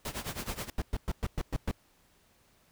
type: noise with tremolo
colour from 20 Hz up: pink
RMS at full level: -35 dBFS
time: 0.05-0.7 s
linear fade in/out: 2 ms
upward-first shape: sine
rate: 9.4 Hz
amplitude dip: 85%
type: noise bursts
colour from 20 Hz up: brown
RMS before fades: -30 dBFS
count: 7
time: 0.78-1.713 s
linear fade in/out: 2 ms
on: 39 ms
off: 110 ms
effects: pink hiss -66 dBFS RMS until 2.71 s